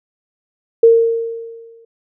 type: tone with exponential decay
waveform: sine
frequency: 458.8 Hz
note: A#4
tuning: 28 cents flat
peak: -3 dBFS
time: 0.83-1.85 s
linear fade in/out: 5 ms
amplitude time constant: 220 ms
effects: none